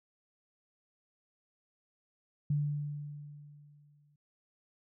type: tone with exponential decay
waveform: sine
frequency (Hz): 146.5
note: D3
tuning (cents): -4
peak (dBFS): -26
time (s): 2.5-4.16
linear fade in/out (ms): 5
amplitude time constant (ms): 360
effects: none